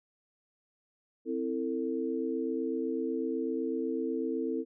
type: chord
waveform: sine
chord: A minor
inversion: first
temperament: equal with one note detuned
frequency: 261.6 / 329.6 / 448.5 Hz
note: C4 / E4 / A4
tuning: 0 / 0 / +33 cents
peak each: -34 dBFS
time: 1.25-4.65 s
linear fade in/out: 50 ms
effects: none